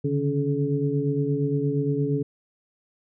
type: tone cluster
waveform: sine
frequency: 140.3 / 148.9 / 281.3 / 428 Hz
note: C#3 / D3 / C#4 / A4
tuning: +21 / +24 / +26 / -48 cents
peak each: -27 dBFS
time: 0.04-2.23 s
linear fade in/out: 10 ms
effects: none